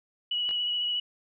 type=tone with vibrato; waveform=sine; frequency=2931 Hz; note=F#7; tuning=17 cents flat; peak=-26 dBFS; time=0.31-1 s; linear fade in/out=5 ms; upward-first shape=sine; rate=14 Hz; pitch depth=18 cents each way
type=clicks; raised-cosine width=0.3 ms; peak=-25 / -28 dBFS; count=2; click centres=0.491 / 0.51 s
effects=none